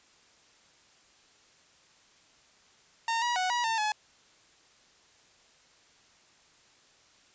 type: tone with pitch steps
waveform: sawtooth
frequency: 915 / 963 / 739 / 965 / 901 / 850 Hz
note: A#5 / B5 / F#5 / B5 / A5 / G#5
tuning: -32 / -44 / -2 / -40 / +41 / +40 cents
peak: -23 dBFS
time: 3.08-3.92 s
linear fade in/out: 2 ms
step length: 140 ms
effects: white hiss -61 dBFS RMS until 7.34 s + resampled to 16000 Hz